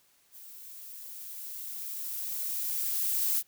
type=noise with level ramp; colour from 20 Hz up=violet; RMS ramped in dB=-49 to -27 dBFS; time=0.31-3.43 s; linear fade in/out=50 ms; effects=white hiss -66 dBFS RMS until 3.47 s